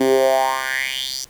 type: tone with high-pass filter sweep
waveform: 10% pulse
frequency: 132.1 Hz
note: C3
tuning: 17 cents sharp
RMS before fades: -19 dBFS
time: 0-1.25 s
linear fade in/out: 10 ms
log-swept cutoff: 290 to 5800 Hz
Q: 4.8
effects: pink hiss -50 dBFS RMS until 1.29 s